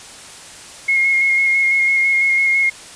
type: tone with vibrato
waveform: sine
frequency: 2155 Hz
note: C#7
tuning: 49 cents flat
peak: -12 dBFS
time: 0.88-2.7 s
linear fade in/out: 10 ms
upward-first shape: square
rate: 6 Hz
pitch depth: 14 cents each way
effects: white hiss -37 dBFS RMS until 2.95 s + resampled to 22050 Hz